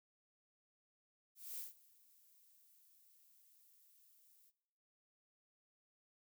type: noise with ADSR envelope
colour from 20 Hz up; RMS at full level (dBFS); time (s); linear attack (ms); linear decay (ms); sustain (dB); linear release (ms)
violet; -45; 1.35-4.52; 230; 150; -24; 41
effects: noise-tail reverb RT60 1.0 s tail -20 dB re dry